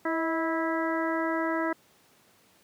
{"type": "harmonic tone with a mistuned harmonic", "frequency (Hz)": 327.1, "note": "E4", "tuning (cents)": -13, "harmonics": [1, 2, 3, 4, 5, 6], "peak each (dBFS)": [-29, -32, -34, -35, -36, -37], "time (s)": [0.05, 1.73], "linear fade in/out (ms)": 5, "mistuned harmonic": 2, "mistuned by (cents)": -33, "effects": ["pink hiss -61 dBFS RMS until 2.63 s", "high-pass 150 Hz 12 dB/octave"]}